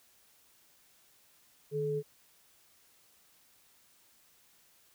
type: tone pair together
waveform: sine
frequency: 151.37 / 430 Hz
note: D#3 / A4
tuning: -47 / -40 cents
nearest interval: octave + tritone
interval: 1807 cents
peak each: -36 / -31 dBFS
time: 1.71-2.03 s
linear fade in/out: 50 ms
effects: white hiss -65 dBFS RMS until 4.94 s